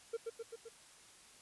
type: tone with echo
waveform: triangle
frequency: 457.9 Hz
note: A#4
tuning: 31 cents flat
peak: -33 dBFS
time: 0.13-0.17 s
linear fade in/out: 10 ms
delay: 130 ms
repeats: 4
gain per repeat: -3 dB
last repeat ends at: 0.69 s
effects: white hiss -60 dBFS RMS until 1.41 s + resampled to 24000 Hz